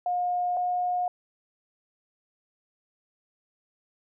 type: tone pair in turn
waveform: sine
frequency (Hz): 715 / 718.8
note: F5 / F5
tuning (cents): +41 / +50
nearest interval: unison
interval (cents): 9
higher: second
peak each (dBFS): -24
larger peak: neither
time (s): 0.06-0.57 / 0.57-1.08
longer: neither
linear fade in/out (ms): 2
effects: none